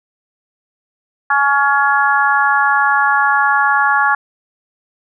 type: harmonic tone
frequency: 280.7 Hz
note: C#4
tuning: 22 cents sharp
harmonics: 3 / 4 / 5 / 6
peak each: -16 / -16 / -16 / -16 dBFS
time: 1.3-4.15 s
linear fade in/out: 5 ms
effects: none